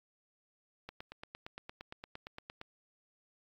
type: click train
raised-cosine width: 0.3 ms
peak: -28 dBFS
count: 16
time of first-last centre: 0.89-2.614 s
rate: 8.7 Hz
effects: AAC 64 kbps